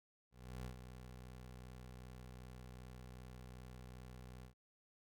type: tone with ADSR envelope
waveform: 20% pulse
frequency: 62.6 Hz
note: B1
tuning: 24 cents sharp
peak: -39 dBFS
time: 0.31-4.54 s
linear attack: 340 ms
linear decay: 95 ms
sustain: -8 dB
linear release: 99 ms
effects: none